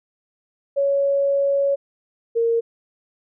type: tone pair in turn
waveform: sine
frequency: 558 / 462 Hz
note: C#5 / A#4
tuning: +11 / -16 cents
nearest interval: minor third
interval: 327 cents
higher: first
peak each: -16 dBFS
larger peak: neither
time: 0.76-1.76 / 2.35-2.61 s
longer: first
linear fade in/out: 20 ms
effects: none